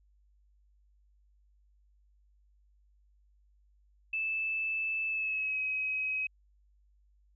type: tone with pitch glide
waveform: sine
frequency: 2629 to 2541 Hz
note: E7 to D#7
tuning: -5 to +36 cents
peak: -30 dBFS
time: 4.13-6.27 s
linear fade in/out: 5 ms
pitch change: -59 cents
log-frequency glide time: 5.07-5.59 s
effects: added 50 Hz sine -63 dBFS peak until 7.35 s